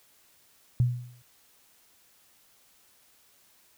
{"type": "tone with exponential decay", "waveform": "sine", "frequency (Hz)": 122.5, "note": "B2", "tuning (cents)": -14, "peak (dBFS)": -17, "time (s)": [0.8, 1.22], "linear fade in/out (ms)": 0, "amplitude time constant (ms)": 91, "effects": ["white hiss -62 dBFS RMS until 3.77 s"]}